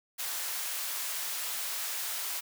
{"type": "high-pass noise", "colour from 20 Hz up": "white", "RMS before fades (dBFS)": -35, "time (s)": [0.18, 2.41], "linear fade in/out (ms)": 20, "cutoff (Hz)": 750, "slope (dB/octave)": 12, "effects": []}